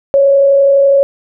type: tone with frequency modulation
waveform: sine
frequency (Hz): 554.4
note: C#5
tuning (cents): 0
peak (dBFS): -5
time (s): 0.14-1.03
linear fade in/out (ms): 0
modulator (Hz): 31.9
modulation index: 0.25
effects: none